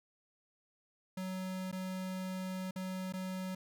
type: tone with dropouts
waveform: square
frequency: 186.6 Hz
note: F#3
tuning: 15 cents sharp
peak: -38 dBFS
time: 1.17-3.55 s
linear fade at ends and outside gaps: 5 ms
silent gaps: 1.715-1.726 / 2.71-2.759 / 3.125-3.136 s
effects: none